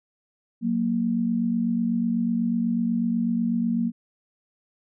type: tone pair together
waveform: sine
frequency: 185.01 / 233.1 Hz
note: F#3 / A#3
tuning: 0 / 0 cents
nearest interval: major third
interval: 400 cents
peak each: -27 / -22 dBFS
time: 0.61-3.92 s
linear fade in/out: 50 ms
effects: none